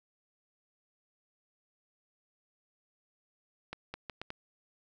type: accelerating click train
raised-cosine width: 0.3 ms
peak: -23 dBFS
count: 5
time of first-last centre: 3.73-4.304 s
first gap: 210 ms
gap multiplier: 0.75
effects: none